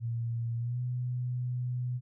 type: tone with pitch glide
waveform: sine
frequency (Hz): 116.54 to 124.19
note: A#2 to B2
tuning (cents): 0 to +10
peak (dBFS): -30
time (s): 0-2.01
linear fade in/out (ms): 50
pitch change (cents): +110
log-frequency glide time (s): 0.57-0.8
effects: none